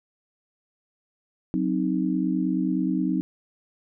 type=chord; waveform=sine; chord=C diminished; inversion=second; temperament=equal; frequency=185 / 261.6 / 311.1 Hz; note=Gb3 / C4 / Eb4; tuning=0 / 0 / 0 cents; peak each=-26 dBFS; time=1.54-3.21 s; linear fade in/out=0 ms; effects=none